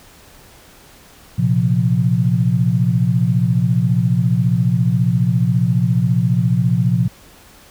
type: chord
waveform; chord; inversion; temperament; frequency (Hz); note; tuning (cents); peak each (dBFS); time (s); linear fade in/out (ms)
sine; Bb suspended second; none; just; 116.54 / 131.11 / 174.81; Bb2 / C3 / F3; 0 / +4 / +2; -17; 1.38-7.08; 10
effects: pink hiss -45 dBFS RMS until 7.7 s